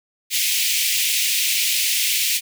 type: high-pass noise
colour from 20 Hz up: pink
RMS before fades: -20 dBFS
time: 0.3-2.41 s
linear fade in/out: 50 ms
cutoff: 2200 Hz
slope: 48 dB/octave
effects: none